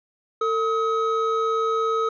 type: tone pair together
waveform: triangle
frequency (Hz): 450 / 1272.8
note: A4 / D#6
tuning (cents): +39 / +39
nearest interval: octave + tritone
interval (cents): 1800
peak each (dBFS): -21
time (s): 0.41-2.09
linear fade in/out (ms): 5
effects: resampled to 16000 Hz